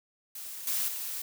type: noise with level steps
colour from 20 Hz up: blue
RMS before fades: -41 / -30 / -36 dBFS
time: 0.35-1.22 s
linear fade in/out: 5 ms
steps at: 0.67 / 0.88 s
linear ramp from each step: 2 ms
effects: none